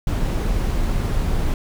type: noise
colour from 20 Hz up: brown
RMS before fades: -20 dBFS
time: 0.07-1.54 s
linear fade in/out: 2 ms
effects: none